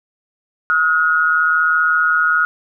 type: tone pair together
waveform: sine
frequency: 1277 / 1437.9 Hz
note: D#6 / F#6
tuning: +45 / -50 cents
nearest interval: major second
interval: 205 cents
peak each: -18 / -13 dBFS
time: 0.7-2.45 s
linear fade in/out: 0 ms
effects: none